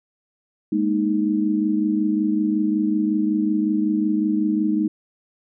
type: chord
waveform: sine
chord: Ab suspended second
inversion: none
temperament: equal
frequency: 207.7 / 233.1 / 311.1 Hz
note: Ab3 / Bb3 / Eb4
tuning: 0 / 0 / 0 cents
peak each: -22 / -26 / -20 dBFS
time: 0.72-4.88 s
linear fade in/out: 5 ms
effects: none